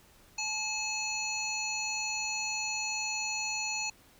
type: harmonic tone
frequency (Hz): 859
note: A5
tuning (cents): -42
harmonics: 1 / 3 / 5 / 7 / 8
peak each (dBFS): -40 / -35 / -38 / -40 / -38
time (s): 0.38-3.9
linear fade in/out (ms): 5
effects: pink hiss -60 dBFS RMS until 4.19 s